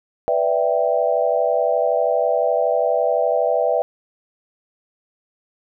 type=chord; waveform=sine; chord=E minor seventh; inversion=second; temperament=equal; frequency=493.9 / 587.3 / 659.3 / 784 Hz; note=B4 / D5 / E5 / G5; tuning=0 / 0 / 0 / 0 cents; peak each=-21 / -21 / -20 / -24 dBFS; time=0.28-3.82 s; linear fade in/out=0 ms; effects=none